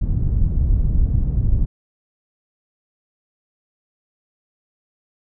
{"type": "low-pass noise", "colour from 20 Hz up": "pink", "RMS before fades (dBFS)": -17, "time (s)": [0.01, 1.66], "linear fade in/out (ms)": 10, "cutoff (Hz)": 100, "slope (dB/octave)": 12, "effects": []}